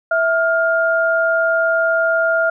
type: tone pair together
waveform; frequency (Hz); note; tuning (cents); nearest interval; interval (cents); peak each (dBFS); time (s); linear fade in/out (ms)
sine; 656.5 / 1408; E5 / F6; -7 / +14; octave + minor second; 1321; -16; 0.11-2.5; 5
effects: none